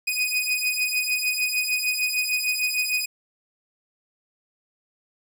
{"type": "beating tone pair", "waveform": "sawtooth", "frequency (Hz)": [2489, 2495.6], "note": ["D#7", "D#7"], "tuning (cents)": [0, 5], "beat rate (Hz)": 6.6, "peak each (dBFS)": -22, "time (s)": [0.07, 3.06], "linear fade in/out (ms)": 10, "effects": []}